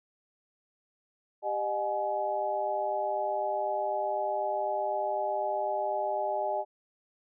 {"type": "tone cluster", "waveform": "sine", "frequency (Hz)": [394.2, 612, 736, 844], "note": ["G4", "D#5", "F#5", "G#5"], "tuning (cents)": [10, -29, -9, 28], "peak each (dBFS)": [-38, -31, -36, -32], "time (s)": [1.42, 6.65], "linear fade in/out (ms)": 50, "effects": []}